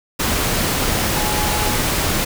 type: tone in noise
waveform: sine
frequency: 844 Hz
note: G#5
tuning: 28 cents sharp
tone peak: -25 dBFS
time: 1.16-1.77 s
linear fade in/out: 10 ms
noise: pink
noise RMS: -19 dBFS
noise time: 0.19-2.25 s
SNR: -9 dB
effects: none